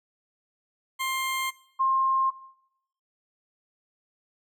20% pulse / sine tone pair in turn, 1056 / 1062.1 Hz, C6 / C6, +16 / +26 cents, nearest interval unison, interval 10 cents, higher second, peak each -22 / -20 dBFS, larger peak second, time 0.99-1.51 / 1.79-2.31 s, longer neither, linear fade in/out 20 ms, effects noise-tail reverb RT60 0.8 s tail -20 dB re dry

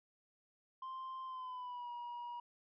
sine tone with pitch glide, 1046.5 to 959.6 Hz, C6 to A#5, 0 to +50 cents, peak -40 dBFS, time 0.82-2.4 s, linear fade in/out 5 ms, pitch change -150 cents, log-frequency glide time 1.25-1.91 s, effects tanh soft clip ceiling -42 dBFS

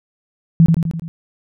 sine tone with echo, 164.81 Hz, E3, in tune, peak -5 dBFS, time 0.6-0.66 s, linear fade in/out 0 ms, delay 84 ms, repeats 5, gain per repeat -4 dB, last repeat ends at 1.08 s, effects none

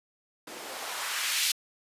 blue noise with band-pass filter sweep, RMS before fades -32 dBFS, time 0.47-1.52 s, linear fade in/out 5 ms, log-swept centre 290 to 3500 Hz, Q 1.1, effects resampled to 32000 Hz

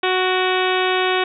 harmonic tone with a mistuned harmonic, 370 Hz, F#4, in tune, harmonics 1 / 2 / 3 / 4 / 5 / 6 / 7 / 8 / 9 / 10, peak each -20 / -23 / -25 / -26 / -27 / -28 / -28 / -29 / -30 / -30 dBFS, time 0.03-1.24 s, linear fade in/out 5 ms, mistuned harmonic 6, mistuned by +51 cents, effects none

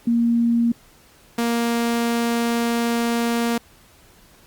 sine / sawtooth tone pair in turn, 234.2 / 234.2 Hz, A#3 / A#3, +8 / +8 cents, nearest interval unison, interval 0 cents, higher neither, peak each -15 dBFS, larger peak neither, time 0.07-0.72 / 1.38-3.58 s, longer second, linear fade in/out 5 ms, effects pink hiss -52 dBFS RMS until 4.46 s + Opus 48 kbps

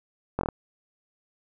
slowing click train, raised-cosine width 1 ms, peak -12 dBFS, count 5, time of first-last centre 0.39-0.487 s, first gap 21 ms, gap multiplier 1.1, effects none

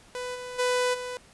sawtooth tone with level steps, 497.9 Hz, B4, 14 cents sharp, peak -28 / -32 / -19 / -29 dBFS, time 0.15-1.17 s, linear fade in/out 0 ms, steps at 0.34 / 0.58 / 0.93 s, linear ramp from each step 20 ms, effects pink hiss -55 dBFS RMS until 1.33 s + resampled to 24000 Hz

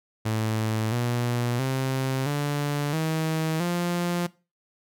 sawtooth tone with pitch steps, 110 / 120.65 / 132.33 / 145.15 / 159.2 / 174.61 Hz, A2 / B2 / C3 / D3 / D#3 / F3, 0 / -40 / +20 / -20 / +40 / 0 cents, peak -20 dBFS, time 0.25-4.27 s, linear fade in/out 10 ms, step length 670 ms, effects noise-tail reverb RT60 0.3 s tail -20 dB re dry

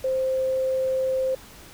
sine tone, 523.3 Hz, C5, in tune, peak -21 dBFS, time 0.04-1.35 s, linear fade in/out 5 ms, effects pink hiss -46 dBFS RMS until 1.73 s

